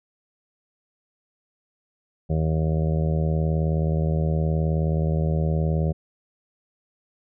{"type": "harmonic tone", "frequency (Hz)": 79.1, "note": "D#2", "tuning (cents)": 29, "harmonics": [1, 2, 3, 4, 5, 6, 7, 8, 9], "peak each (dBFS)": [-24, -22, -38, -39, -33, -37, -33, -40, -40], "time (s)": [2.29, 5.93], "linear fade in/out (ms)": 20, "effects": []}